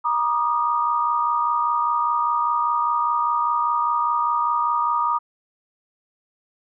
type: tone cluster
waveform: sine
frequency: 949 / 1162 / 1227 Hz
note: A#5 / D6 / D#6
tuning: +31 / -19 / -25 cents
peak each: -22 / -28 / -21 dBFS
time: 0.04-5.19 s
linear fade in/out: 20 ms
effects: none